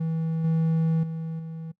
triangle tone with level steps, 162.1 Hz, E3, 29 cents flat, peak -22 / -18 / -27 / -31 dBFS, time 0-1.72 s, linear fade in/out 10 ms, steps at 0.44 / 1.03 / 1.39 s, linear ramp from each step 5 ms, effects noise-tail reverb RT60 0.1 s tail -21 dB re dry

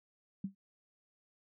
sine tone with exponential decay, 194.8 Hz, G3, 11 cents flat, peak -31 dBFS, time 0.44-0.55 s, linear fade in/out 5 ms, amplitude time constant 22 ms, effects none

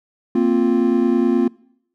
triangle chord, Bb suspended second, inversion none, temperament equal with one note detuned, 232 / 261.6 / 349.2 Hz, Bb3 / C4 / F4, -8 / 0 / 0 cents, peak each -16 dBFS, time 0.35-1.48 s, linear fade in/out 5 ms, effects noise-tail reverb RT60 0.7 s tail -24 dB re dry

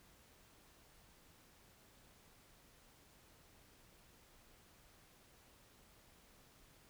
silence, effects pink hiss -66 dBFS RMS until 6.89 s

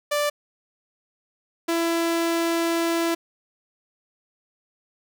sawtooth tone pair in turn, 587.3 / 334.5 Hz, D5 / E4, 0 / +25 cents, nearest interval minor seventh, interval 975 cents, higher first, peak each -17 dBFS, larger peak neither, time 0.11-0.3 / 1.68-3.15 s, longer second, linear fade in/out 10 ms, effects none

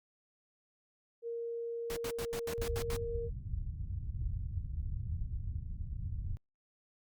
sine tone, 466.2 Hz, A#4, in tune, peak -36 dBFS, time 1.22-3.3 s, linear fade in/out 50 ms
pink noise bursts, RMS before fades -41 dBFS, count 8, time 1.9-2.965 s, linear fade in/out 0 ms, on 64 ms, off 79 ms
white low-pass noise, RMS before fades -38 dBFS, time 2.58-6.37 s, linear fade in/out 0 ms, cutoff 100 Hz, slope 24 dB/octave
effects Opus 48 kbps

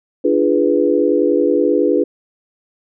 sine chord, D diminished seventh, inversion none, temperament equal with one note detuned, 293.7 / 343.8 / 415.3 / 493.9 Hz, D4 / F4 / Ab4 / Cb5, 0 / -27 / 0 / 0 cents, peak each -17 dBFS, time 0.24-2.04 s, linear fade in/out 10 ms, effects none

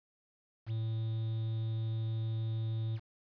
triangle tone with quantisation, 111.7 Hz, A2, 27 cents sharp, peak -30 dBFS, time 0.66-3 s, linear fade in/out 50 ms, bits 9, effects resampled to 11025 Hz

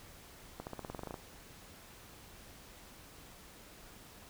accelerating click train, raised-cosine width 1 ms, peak -27 dBFS, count 12, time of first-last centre 0.6-1.142 s, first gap 69 ms, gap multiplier 0.93, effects pink hiss -55 dBFS RMS until 4.29 s

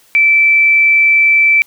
sine tone, 2325 Hz, D7, 18 cents flat, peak -6 dBFS, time 0.15-1.62 s, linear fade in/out 0 ms, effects white hiss -49 dBFS RMS until 1.66 s

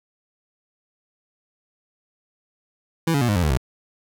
25% pulse tone with pitch steps, 164.81 / 141.01 / 120.65 / 103.23 / 88.32 / 75.57 / 64.65 Hz, E3 / C#3 / B2 / G#2 / F2 / D#2 / C2, 0 / +30 / -40 / -10 / +20 / -50 / -20 cents, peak -14 dBFS, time 3.07-3.574 s, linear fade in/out 5 ms, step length 72 ms, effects none

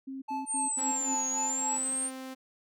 sine tone bursts, 267.5 Hz, C4, 38 cents sharp, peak -36 dBFS, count 5, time 0.07-1.152 s, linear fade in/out 10 ms, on 150 ms, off 83 ms
triangle tone with tremolo, 870 Hz, A5, 20 cents flat, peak -29 dBFS, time 0.28-1.78 s, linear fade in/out 10 ms, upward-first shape sine, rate 3.7 Hz, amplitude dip 85%
sine exponential two-way sweep, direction down then up, 8890 to 6620 to 8890 Hz, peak -29 dBFS, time 0.46-2.11 s, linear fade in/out 50 ms, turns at 1.27 s
sawtooth tone, 261.6 Hz, C4, in tune, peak -35 dBFS, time 0.77-2.35 s, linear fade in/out 20 ms
effects none

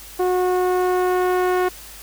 sawtooth tone with low-pass filter sweep, 364.4 Hz, F#4, 26 cents flat, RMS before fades -19 dBFS, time 0.19-1.69 s, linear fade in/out 10 ms, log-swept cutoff 900 to 1700 Hz, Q 0.95, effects added 50 Hz sine -45 dBFS peak until 2.02 s + white hiss -40 dBFS RMS until 2.02 s

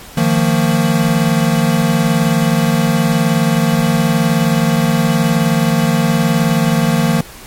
square chord, Eb suspended second, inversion none, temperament equal with one note detuned, 155.56 / 174.61 / 227.9 Hz, Eb3 / F3 / Bb3, 0 / 0 / -39 cents, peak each -16 dBFS, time 0.17-7.21 s, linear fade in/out 5 ms, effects pink hiss -35 dBFS RMS until 7.46 s + MP3 64 kbps

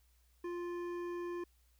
triangle tone with hard clipping, 349.2 Hz, F4, in tune, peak -40 dBFS, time 0.44-1.44 s, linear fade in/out 5 ms, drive 15 dB, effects added 60 Hz sine -67 dBFS peak until 1.79 s + white hiss -75 dBFS RMS until 1.79 s

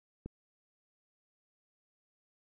click, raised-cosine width 3 ms, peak -28 dBFS, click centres 0.26 s, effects none

